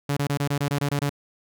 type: tone bursts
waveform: sawtooth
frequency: 142.8 Hz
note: D3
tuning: 48 cents flat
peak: -18 dBFS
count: 10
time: 0.09-1.095 s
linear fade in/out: 5 ms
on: 78 ms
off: 25 ms
effects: none